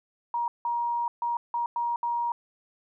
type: tone bursts at uneven times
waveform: sine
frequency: 947 Hz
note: A#5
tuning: 27 cents sharp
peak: -25 dBFS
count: 6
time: 0.34-0.48 / 0.65-1.08 / 1.22-1.37 / 1.54-1.66 / 1.76-1.96 / 2.03-2.32 s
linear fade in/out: 2 ms
effects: none